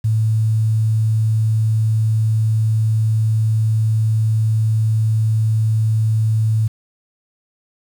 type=tone with quantisation; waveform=sine; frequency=110 Hz; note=A2; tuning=in tune; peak=-13 dBFS; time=0.04-6.68 s; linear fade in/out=10 ms; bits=7; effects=none